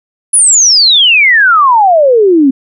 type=exponential sweep; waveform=sine; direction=down; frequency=10320 to 258.1 Hz; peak=-3 dBFS; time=0.33-2.51 s; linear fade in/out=10 ms; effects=none